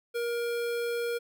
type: tone with notch filter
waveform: square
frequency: 472.5 Hz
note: A#4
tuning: 23 cents sharp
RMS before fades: -31 dBFS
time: 0.14-1.19 s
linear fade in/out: 20 ms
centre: 6600 Hz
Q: 1.9
effects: none